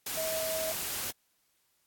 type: tone in noise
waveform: sine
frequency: 640 Hz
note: D#5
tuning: 49 cents sharp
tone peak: -32 dBFS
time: 0.17-0.72 s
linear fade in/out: 5 ms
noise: white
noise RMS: -35 dBFS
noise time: 0.06-1.11 s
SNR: 0 dB
effects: white hiss -73 dBFS RMS until 1.86 s + AAC 64 kbps